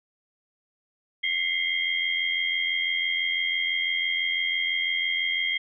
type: tone cluster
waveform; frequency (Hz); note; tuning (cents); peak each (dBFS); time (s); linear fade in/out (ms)
sine; 2050 / 2136 / 3215; C7 / C7 / G7; -36 / +35 / +43; -28; 1.23-5.58; 10
effects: none

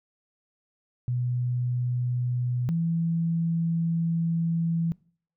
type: tone pair in turn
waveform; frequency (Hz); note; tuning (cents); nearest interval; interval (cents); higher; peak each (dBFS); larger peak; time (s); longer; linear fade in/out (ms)
sine; 123.47 / 166.39; B2 / E3; 0 / +16; perfect fourth; 516; second; -24 / -23; second; 1.08-2.69 / 2.69-4.92; second; 0
effects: noise-tail reverb RT60 0.5 s tail -23 dB re dry

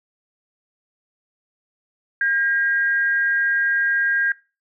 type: tone pair together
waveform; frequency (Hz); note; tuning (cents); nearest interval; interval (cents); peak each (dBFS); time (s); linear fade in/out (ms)
sine; 1614 / 1904.1; G#6 / A#6; -50 / +36; minor third; 286; -17 / -28; 2.21-4.32; 2
effects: noise-tail reverb RT60 0.3 s tail -21 dB re dry

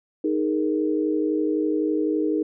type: chord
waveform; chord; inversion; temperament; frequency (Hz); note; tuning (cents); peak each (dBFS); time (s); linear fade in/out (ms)
sine; D# suspended fourth; none; just; 311.1 / 414.8 / 466.7; D#4 / G#4 / A#4; 0 / -2 / +2; -22 / -26 / -28; 0.24-2.43; 5
effects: none

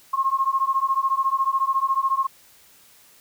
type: beating tone pair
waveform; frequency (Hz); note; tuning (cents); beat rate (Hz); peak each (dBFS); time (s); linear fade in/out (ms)
sine; 1069 / 1083; C6 / C#6; +37 / -41; 14; -22; 0.13-2.27; 10
effects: white hiss -53 dBFS RMS until 3.2 s

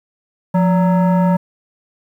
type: tone with frequency modulation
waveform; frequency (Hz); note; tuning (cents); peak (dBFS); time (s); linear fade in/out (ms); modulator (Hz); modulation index
sine; 176.5; F3; +19; -9; 0.54-1.37; 10; 750; 0.68
effects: tanh soft clip ceiling -8 dBFS + 8-bit

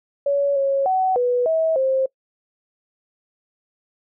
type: tone with pitch steps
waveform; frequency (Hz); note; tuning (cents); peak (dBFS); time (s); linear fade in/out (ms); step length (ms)
sine; 564 / 549 / 752 / 491.6 / 645 / 529; C#5 / C#5 / F#5 / B4 / E5 / C5; +30 / -17 / +28 / -8 / -38 / +19; -16; 0.26-2.06; 5; 300
effects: noise-tail reverb RT60 0.1 s tail -23 dB re dry

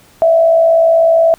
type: tone with frequency modulation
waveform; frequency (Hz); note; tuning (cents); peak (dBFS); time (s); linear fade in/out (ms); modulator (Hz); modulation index
sine; 659.3; E5; 0; -6; 0.22-1.34; 0; 56.3; 0.39
effects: pink hiss -46 dBFS RMS until 1.38 s

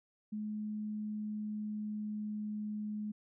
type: tone with pitch glide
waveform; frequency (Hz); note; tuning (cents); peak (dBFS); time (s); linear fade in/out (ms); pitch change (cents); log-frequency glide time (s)
sine; 212.3 to 211.1; G#3 to G#3; +38 to +29; -36; 0.32-3.12; 10; -9; 0.84-2.63
effects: none

